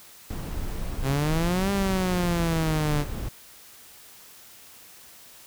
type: noise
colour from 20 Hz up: brown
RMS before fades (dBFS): -31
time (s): 0.3-3.29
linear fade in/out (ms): 5
type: exponential two-way sweep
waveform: sawtooth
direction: up then down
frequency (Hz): 130.81 to 200 to 144.7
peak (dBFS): -19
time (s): 1.02-3.05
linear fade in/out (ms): 50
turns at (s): 1.71
effects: white hiss -49 dBFS RMS until 5.46 s